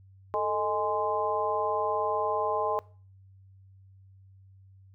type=harmonic tone with a mistuned harmonic; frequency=207.7 Hz; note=G#3; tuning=in tune; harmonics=2 / 3 / 4 / 5; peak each=-31 / -31 / -31 / -31 dBFS; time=0.34-2.79 s; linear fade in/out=0 ms; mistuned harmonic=2; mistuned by=+100 cents; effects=noise-tail reverb RT60 0.4 s tail -21 dB re dry + added 96 Hz sine -52 dBFS peak until 4.94 s